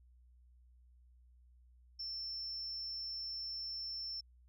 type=tone; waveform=sine; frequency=5370 Hz; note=E8; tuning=31 cents sharp; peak=-39 dBFS; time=1.99-4.21 s; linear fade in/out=10 ms; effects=tanh soft clip ceiling -35 dBFS + added 61 Hz sine -61 dBFS peak until 4.48 s